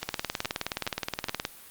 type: two click trains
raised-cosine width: 0.2 ms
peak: -13 / -11 dBFS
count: 4 / 27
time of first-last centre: 0.03-1.285 / 0.09-1.451 s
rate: 2.39 / 19.1 Hz
effects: white hiss -49 dBFS RMS until 1.7 s + Opus 48 kbps